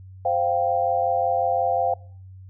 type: chord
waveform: sine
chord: C suspended fourth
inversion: none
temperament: equal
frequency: 523.3 / 698.5 / 784 Hz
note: C5 / F5 / G5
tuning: 0 / 0 / 0 cents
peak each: -25 / -22 / -24 dBFS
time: 0.25-1.94 s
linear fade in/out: 5 ms
effects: noise-tail reverb RT60 0.5 s tail -23 dB re dry + added 94 Hz sine -40 dBFS peak until 2.49 s